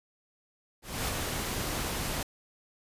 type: noise with ADSR envelope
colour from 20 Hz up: pink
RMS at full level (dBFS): -30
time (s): 0.82-2.23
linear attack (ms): 260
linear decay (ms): 11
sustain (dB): -3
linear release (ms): 4
effects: resampled to 32000 Hz